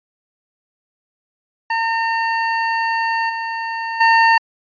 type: tone with level steps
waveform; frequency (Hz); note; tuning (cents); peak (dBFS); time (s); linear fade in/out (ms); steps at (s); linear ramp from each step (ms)
25% pulse; 910; A#5; -42; -13 / -18 / -6; 1.7-4.38; 5; 3.29 / 4; 10
effects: resampled to 11025 Hz